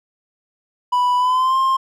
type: tone with pitch glide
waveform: triangle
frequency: 987.8 to 1058.7 Hz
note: B5 to C6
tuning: 0 to +20 cents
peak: -12 dBFS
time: 0.92-1.77 s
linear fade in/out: 10 ms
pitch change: +120 cents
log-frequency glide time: 1.17-1.58 s
effects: none